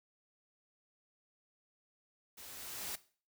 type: noise with level ramp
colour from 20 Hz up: white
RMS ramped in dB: -52 to -40 dBFS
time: 2.37-2.96 s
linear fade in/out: 10 ms
effects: noise-tail reverb RT60 0.4 s tail -17 dB re dry